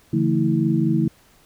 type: tone cluster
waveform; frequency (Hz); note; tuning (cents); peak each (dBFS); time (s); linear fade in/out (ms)
sine; 144.1 / 168.4 / 222.3 / 324.3; D3 / E3 / A3 / E4; -33 / +37 / +18 / -28; -22; 0.13-1.08; 5
effects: pink hiss -55 dBFS RMS until 1.45 s